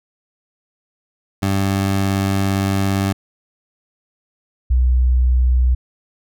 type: tone pair in turn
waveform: 20% pulse / sine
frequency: 97.6 / 62.47 Hz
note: G2 / B1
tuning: -7 / +20 cents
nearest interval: minor sixth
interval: 773 cents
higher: first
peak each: -11 dBFS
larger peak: neither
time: 1.42-3.13 / 4.7-5.75 s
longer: first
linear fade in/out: 10 ms
effects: none